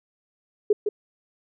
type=tone with echo; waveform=sine; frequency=416.5 Hz; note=G#4; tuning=5 cents sharp; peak=-14 dBFS; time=0.7-0.73 s; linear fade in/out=5 ms; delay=160 ms; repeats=1; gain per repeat=-6 dB; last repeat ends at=0.89 s; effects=none